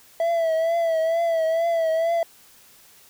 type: tone with vibrato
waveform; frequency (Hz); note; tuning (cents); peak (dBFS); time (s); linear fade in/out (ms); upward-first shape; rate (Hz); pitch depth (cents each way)
triangle; 659.3; E5; 0; -17; 0.2-2.23; 2; triangle; 2.2; 59
effects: white hiss -52 dBFS RMS until 3.09 s